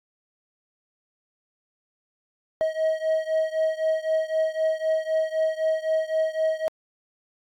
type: beating tone pair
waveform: triangle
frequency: 634 / 637.9 Hz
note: D#5 / D#5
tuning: +32 / +43 cents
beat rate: 3.9 Hz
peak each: -22 / -24 dBFS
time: 2.61-6.68 s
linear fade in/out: 0 ms
effects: AAC 64 kbps